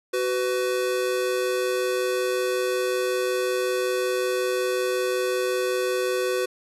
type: tone pair together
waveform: square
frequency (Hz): 374.6 / 500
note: F#4 / B4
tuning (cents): +21 / +21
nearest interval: perfect fourth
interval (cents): 500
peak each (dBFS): -26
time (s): 0.13-6.46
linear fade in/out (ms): 10
effects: resampled to 32000 Hz